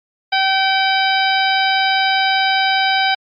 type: harmonic tone with a mistuned harmonic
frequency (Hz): 770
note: G5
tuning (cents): -31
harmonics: 1 / 2 / 3 / 4 / 5 / 6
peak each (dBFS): -16 / -19 / -21 / -22 / -23 / -24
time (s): 0.32-3.15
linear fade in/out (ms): 10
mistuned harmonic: 6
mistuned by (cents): +93
effects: MP3 48 kbps

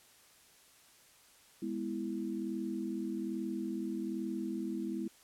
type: chord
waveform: sine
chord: E major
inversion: first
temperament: just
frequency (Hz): 206 / 247.2 / 329.6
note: G#3 / B3 / E4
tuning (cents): -14 / +2 / 0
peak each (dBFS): -39 / -40 / -38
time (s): 1.62-5.08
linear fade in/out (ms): 5
effects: white hiss -62 dBFS RMS until 5.23 s + low-pass 12000 Hz 12 dB/octave

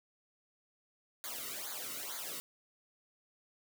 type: noise with flanger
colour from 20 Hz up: white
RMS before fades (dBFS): -42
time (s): 1.24-2.4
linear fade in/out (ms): 0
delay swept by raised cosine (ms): 0.36 to 1.23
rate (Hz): 2.2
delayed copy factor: -0.9
effects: none

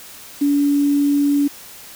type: tone with quantisation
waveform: sine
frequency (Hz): 286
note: D4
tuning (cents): -46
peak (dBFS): -13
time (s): 0.41-1.48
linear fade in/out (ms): 10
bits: 6
effects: white hiss -39 dBFS RMS until 1.95 s

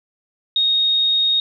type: tone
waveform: sine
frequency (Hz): 3729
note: A#7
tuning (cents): 0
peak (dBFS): -14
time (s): 0.56-1.4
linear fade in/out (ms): 2
effects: none

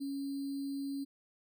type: tone with sample-and-hold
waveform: sine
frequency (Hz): 277.2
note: C#4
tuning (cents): 0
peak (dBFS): -35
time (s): 0-1.05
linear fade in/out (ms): 20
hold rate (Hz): 4410
effects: none

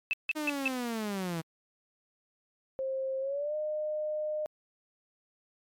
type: tone bursts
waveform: sine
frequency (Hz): 2629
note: E7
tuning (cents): -5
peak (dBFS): -25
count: 4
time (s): 0.11-0.678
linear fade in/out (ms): 0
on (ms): 22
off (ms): 160
type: linear sweep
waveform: sawtooth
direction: down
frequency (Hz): 311.1 to 158.8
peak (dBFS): -28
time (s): 0.35-1.42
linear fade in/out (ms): 20
type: tone with pitch glide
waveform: sine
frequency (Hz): 531 to 610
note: C5 to D#5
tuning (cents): +25 to -34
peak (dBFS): -30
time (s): 2.79-4.46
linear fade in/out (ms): 0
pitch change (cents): +241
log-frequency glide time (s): 3.2-3.55
effects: MP3 96 kbps

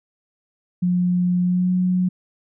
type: tone with pitch glide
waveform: sine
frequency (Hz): 178.8 to 182.24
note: F3 to F#3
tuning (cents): +41 to -26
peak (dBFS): -16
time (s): 0.82-2.09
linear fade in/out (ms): 10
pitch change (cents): +33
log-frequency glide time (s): 1.43-1.71
effects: none

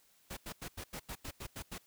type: noise bursts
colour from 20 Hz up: pink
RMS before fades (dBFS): -43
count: 10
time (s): 0.3-1.783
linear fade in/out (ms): 10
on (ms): 70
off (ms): 87
effects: white hiss -68 dBFS RMS until 1.86 s

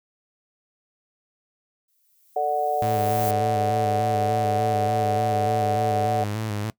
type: noise with exponential growth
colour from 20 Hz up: violet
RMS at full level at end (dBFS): -30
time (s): 1.88-3.31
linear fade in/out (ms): 5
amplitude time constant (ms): 310
type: harmonic tone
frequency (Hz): 147.8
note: D3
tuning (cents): +11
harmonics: 3 / 4 / 5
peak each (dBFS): -28 / -27 / -22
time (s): 2.36-6.24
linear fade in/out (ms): 5
type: tone with vibrato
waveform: sawtooth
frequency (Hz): 106.8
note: G#2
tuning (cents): +49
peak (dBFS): -22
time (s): 2.82-6.7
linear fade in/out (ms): 0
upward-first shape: square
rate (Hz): 3.4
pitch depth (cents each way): 51
effects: noise-tail reverb RT60 0.1 s tail -21 dB re dry

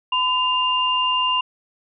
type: tone pair together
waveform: sine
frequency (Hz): 1011.9 / 2800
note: B5 / F7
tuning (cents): +42 / +4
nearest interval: octave + tritone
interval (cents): 1762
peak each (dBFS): -20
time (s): 0.12-1.41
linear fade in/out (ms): 5
effects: none

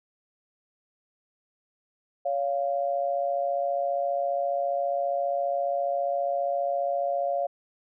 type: tone pair together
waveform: sine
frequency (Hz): 562.2 / 697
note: C#5 / F5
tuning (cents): +24 / -4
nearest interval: major third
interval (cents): 372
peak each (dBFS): -27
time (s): 2.25-7.47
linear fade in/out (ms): 10
effects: none

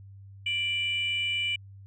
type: tone pair together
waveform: sine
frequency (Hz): 2352 / 2960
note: D7 / F#7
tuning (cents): +2 / 0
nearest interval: major third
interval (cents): 398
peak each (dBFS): -28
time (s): 0.46-1.56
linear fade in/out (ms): 5
effects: tanh soft clip ceiling -20 dBFS + added 98 Hz sine -45 dBFS peak until 1.86 s

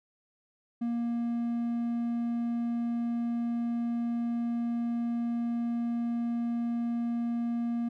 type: tone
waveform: triangle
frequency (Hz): 235.4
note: A#3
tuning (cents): +17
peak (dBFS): -26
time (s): 0.81-7.89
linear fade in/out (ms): 10
effects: none

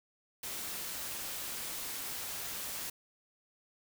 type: noise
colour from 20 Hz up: white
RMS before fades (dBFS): -40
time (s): 0.43-2.9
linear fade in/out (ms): 5
effects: none

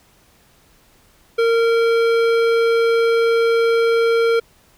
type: tone with hard clipping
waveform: sine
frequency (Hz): 460.7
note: A#4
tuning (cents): -20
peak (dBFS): -15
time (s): 1.38-4.4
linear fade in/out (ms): 10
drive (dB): 14
effects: pink hiss -54 dBFS RMS until 4.77 s

